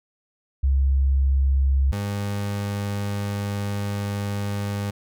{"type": "tone pair in turn", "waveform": ["sine", "30% pulse"], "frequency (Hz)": [67.7, 101.44], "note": ["C#2", "G#2"], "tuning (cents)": [-40, -40], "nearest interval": "perfect fifth", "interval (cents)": 700, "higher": "second", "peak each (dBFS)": [-16, -22], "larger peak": "first", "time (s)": [[0.63, 1.92], [1.92, 4.91]], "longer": "second", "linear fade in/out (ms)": 10, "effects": []}